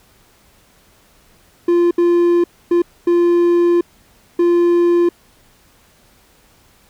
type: tone bursts at uneven times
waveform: triangle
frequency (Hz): 346.6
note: F4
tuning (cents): -13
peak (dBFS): -8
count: 5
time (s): 1.68-1.91 / 1.98-2.44 / 2.71-2.82 / 3.07-3.81 / 4.39-5.09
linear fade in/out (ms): 5
effects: pink hiss -52 dBFS RMS until 6.89 s